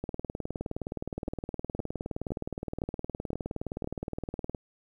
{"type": "two click trains", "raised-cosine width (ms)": 2, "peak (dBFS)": [-20, -19], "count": [88, 6], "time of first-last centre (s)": [[0.04, 4.548], [1.28, 3.844]], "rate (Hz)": [19.3, 1.95], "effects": ["10-bit"]}